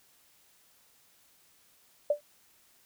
sine tone with exponential decay, 587.3 Hz, D5, in tune, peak -19 dBFS, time 2.1-2.21 s, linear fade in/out 5 ms, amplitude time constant 22 ms, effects white hiss -64 dBFS RMS until 2.85 s

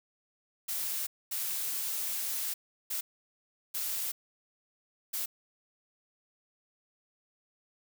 blue noise bursts at uneven times, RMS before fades -34 dBFS, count 5, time 0.68-1.07 / 1.31-2.54 / 2.9-3.01 / 3.74-4.12 / 5.13-5.26 s, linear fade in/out 10 ms, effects none

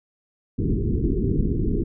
pink low-pass noise, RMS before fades -22 dBFS, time 0.58-1.84 s, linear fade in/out 10 ms, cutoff 430 Hz, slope 96 dB/octave, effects none

